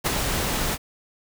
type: noise with ADSR envelope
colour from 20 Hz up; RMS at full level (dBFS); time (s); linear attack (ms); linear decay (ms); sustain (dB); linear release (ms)
pink; -20; 0.04-0.78; 26; 15; -5; 46
effects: none